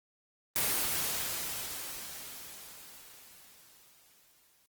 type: noise with exponential decay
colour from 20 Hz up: white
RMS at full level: -28 dBFS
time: 0.56-4.66 s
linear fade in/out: 0 ms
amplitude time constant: 890 ms
effects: Opus 24 kbps